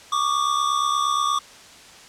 square tone pair together, 1129.5 / 1198 Hz, C#6 / D6, +32 / +34 cents, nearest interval minor second, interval 102 cents, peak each -23 dBFS, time 0.12-1.39 s, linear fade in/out 5 ms, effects white hiss -45 dBFS RMS until 2.08 s + low-pass 7000 Hz 12 dB/octave

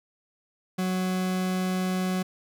40% pulse tone, 185 Hz, F#3, in tune, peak -24 dBFS, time 0.78-2.23 s, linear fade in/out 10 ms, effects none

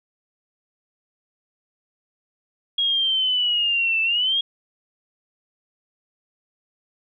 sine linear two-way sweep, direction down then up, 3300 to 2637 to 3300 Hz, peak -18 dBFS, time 2.78-4.41 s, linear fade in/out 5 ms, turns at 4.02 s, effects none

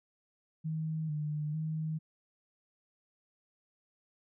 sine tone with pitch steps, 158.1 / 150.5 / 157.3 Hz, D#3 / D3 / D#3, +28 / +43 / +19 cents, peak -32 dBFS, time 0.64-1.99 s, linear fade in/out 20 ms, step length 450 ms, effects none

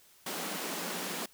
pink high-pass noise, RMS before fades -37 dBFS, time 0.26-1.26 s, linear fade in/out 5 ms, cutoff 170 Hz, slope 96 dB/octave, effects white hiss -61 dBFS RMS until 1.33 s

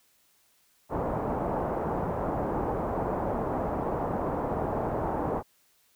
white low-pass noise, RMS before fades -30 dBFS, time 0.89-5.43 s, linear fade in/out 50 ms, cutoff 900 Hz, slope 24 dB/octave, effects white hiss -66 dBFS RMS until 5.95 s

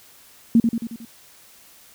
sine tone with echo, 230.4 Hz, A#3, 20 cents flat, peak -10 dBFS, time 0.55-0.6 s, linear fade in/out 2 ms, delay 90 ms, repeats 5, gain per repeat -5 dB, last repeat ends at 1.05 s, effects white hiss -50 dBFS RMS until 1.94 s

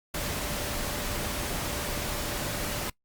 sine tone in noise, 586 Hz, D5, 4 cents flat, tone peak -42 dBFS, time 0.14-2.9 s, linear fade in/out 5 ms, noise pink, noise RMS -32 dBFS, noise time 0.14-2.9 s, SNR -13 dB, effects noise-tail reverb RT60 0.1 s tail -23 dB re dry + Opus 48 kbps

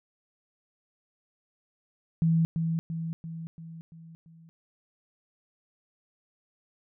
sine tone with echo, 163.9 Hz, E3, 10 cents flat, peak -20 dBFS, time 2.22-2.45 s, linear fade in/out 0 ms, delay 340 ms, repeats 6, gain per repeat -5 dB, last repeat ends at 4.49 s, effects none

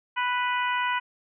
harmonic tone, 493.9 Hz, B4, in tune, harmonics 2 / 3 / 4 / 5 / 6, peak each -26 / -30 / -32 / -34 / -36 dBFS, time 0.16-1 s, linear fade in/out 20 ms, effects none

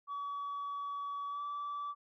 sine tone with pitch glide, 1137 to 1156.9 Hz, C#6 to D6, +44 to -26 cents, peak -35 dBFS, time 0.07-1.95 s, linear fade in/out 50 ms, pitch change +30 cents, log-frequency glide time 1.28-1.42 s, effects tanh soft clip ceiling -35 dBFS

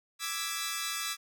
10% pulse chord, E dominant seventh, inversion third, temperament equal, 1174.7 / 1318.5 / 1661.2 / 1975.5 Hz, D6 / E6 / G#6 / B6, 0 / 0 / 0 / 0 cents, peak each -30 dBFS, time 0.19-1.17 s, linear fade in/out 50 ms, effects none

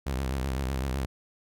sawtooth tone with vibrato, 66.2 Hz, C2, 21 cents sharp, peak -24 dBFS, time 0.06-1.06 s, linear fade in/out 10 ms, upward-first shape triangle, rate 7.9 Hz, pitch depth 120 cents each way, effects none

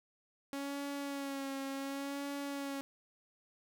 sawtooth tone with vibrato, 277.2 Hz, C#4, in tune, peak -34 dBFS, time 0.53-2.81 s, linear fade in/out 0 ms, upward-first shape sine, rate 0.69 Hz, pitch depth 33 cents each way, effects none

